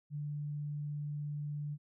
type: tone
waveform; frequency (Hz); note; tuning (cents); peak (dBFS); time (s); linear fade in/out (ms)
sine; 147.2; D3; +4; -36; 0.1-1.78; 50
effects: none